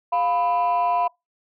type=tone pair together; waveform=sine; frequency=702 / 992.8 Hz; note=F5 / B5; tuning=+9 / +9 cents; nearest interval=tritone; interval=600 cents; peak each=-19 dBFS; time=0.12-1.08 s; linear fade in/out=10 ms; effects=noise-tail reverb RT60 0.2 s tail -26 dB re dry + tanh soft clip ceiling -15 dBFS